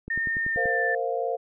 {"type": "click train", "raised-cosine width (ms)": 3, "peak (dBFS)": -24, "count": 7, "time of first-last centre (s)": [0.08, 0.657], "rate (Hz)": 10.4}
{"type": "tone with pitch glide", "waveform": "sine", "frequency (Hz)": [1823, 1768], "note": ["A#6", "A6"], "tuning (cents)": [-39, 8], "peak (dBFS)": -24, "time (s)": [0.1, 0.95], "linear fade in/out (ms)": 5, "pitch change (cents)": -53, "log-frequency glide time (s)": [0.44, 0.83]}
{"type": "chord", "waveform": "sine", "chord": "Bb suspended second", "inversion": "none", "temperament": "equal with one note detuned", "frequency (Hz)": [461.3, 523.3, 698.5], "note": ["Bb4", "C5", "F5"], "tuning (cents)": [-18, 0, 0], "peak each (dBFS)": -29, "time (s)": [0.56, 1.37], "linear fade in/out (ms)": 20}
{"effects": []}